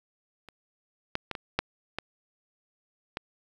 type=clicks; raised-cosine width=0.3 ms; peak=-30 / -12 / -16 / -19 / -8 / -15 / -16 dBFS; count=7; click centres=0.487 / 1.154 / 1.313 / 1.352 / 1.59 / 1.986 / 3.171 s; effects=8-bit